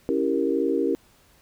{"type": "chord", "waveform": "sine", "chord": "C# diminished seventh", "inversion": "none", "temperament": "equal", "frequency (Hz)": [277.2, 329.6, 392, 466.2], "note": ["C#4", "E4", "G4", "Bb4"], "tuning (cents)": [0, 0, 0, 0], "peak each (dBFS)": -26, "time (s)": [0.09, 0.95], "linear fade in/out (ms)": 0, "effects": ["pink hiss -58 dBFS RMS until 1.41 s"]}